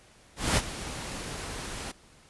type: noise with ADSR envelope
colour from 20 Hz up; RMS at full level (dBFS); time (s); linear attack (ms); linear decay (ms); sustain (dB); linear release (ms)
pink; -23; 0.36-1.92; 210; 39; -14; 11
effects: pink hiss -57 dBFS RMS until 2.29 s + resampled to 24000 Hz